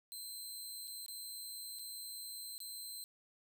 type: tone with dropouts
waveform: 15% pulse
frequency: 4105 Hz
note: C8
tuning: 34 cents flat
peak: -38 dBFS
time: 0.12-3.04 s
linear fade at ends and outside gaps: 0 ms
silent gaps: 0.873-0.878 / 1.062-1.082 / 1.788-1.793 / 2.58-2.603 s
effects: none